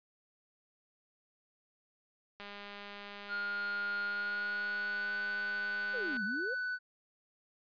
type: click train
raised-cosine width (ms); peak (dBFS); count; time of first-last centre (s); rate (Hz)
0.3; -31; 766; 2.4-6.168; 203
type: tone with pitch glide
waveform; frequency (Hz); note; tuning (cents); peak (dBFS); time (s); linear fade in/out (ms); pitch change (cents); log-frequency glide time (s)
triangle; 1422 to 1492.7; F6 to F#6; +31 to +15; -32; 3.28-6.79; 50; +84; 4.04-5.15
type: exponential two-way sweep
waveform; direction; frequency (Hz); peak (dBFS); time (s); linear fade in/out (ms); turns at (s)
sine; down then up; 554.4 to 189.7 to 554.4; -38; 5.93-6.55; 20; 6.24
effects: resampled to 11025 Hz